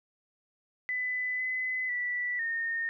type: tone with pitch steps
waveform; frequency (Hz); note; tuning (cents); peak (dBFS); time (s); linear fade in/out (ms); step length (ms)
sine; 2002 / 2020 / 1963 / 1836; B6 / B6 / B6 / A#6; +23 / +39 / -11 / -27; -29; 0.89-2.89; 0; 500
effects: none